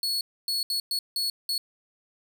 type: tone bursts at uneven times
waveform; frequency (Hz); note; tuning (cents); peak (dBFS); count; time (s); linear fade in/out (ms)
40% pulse; 4381; C#8; -21; -24; 6; 0.03-0.21 / 0.48-0.63 / 0.7-0.8 / 0.91-0.99 / 1.16-1.3 / 1.49-1.58; 2
effects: none